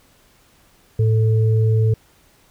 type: tone pair together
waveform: sine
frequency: 110 / 440.3 Hz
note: A2 / A4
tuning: 0 / +1 cents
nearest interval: 2 octaves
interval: 2401 cents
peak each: -13 / -24 dBFS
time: 0.99-1.94 s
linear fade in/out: 5 ms
effects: pink hiss -55 dBFS RMS until 2.5 s